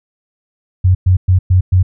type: tone bursts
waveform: sine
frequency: 92.1 Hz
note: F#2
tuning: 7 cents flat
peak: -6 dBFS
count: 5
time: 0.84-1.83 s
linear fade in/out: 10 ms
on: 110 ms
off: 110 ms
effects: none